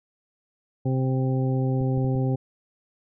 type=harmonic tone; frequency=130.81 Hz; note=C3; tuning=in tune; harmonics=1 / 2 / 3 / 4 / 6; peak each=-22 / -28 / -32 / -34 / -38 dBFS; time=0.85-2.36 s; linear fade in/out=10 ms
type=clicks; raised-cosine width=5 ms; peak=-23 dBFS; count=4; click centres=1.811 / 1.977 / 2.046 / 2.156 s
effects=none